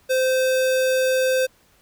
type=tone; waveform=square; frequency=518 Hz; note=C5; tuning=17 cents flat; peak=-18 dBFS; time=0.09-1.47 s; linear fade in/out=20 ms; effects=pink hiss -58 dBFS RMS until 1.81 s